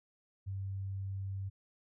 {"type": "tone", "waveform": "sine", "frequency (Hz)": 97.1, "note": "G2", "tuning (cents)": -16, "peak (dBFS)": -36, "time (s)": [0.46, 1.5], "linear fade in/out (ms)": 20, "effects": []}